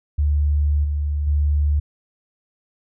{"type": "tone with level steps", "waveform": "sine", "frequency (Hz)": 73.42, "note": "D2", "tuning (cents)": 0, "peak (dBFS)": [-15, -19, -15], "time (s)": [0.18, 1.8], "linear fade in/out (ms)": 10, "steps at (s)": [0.84, 1.27], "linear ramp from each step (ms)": 5, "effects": []}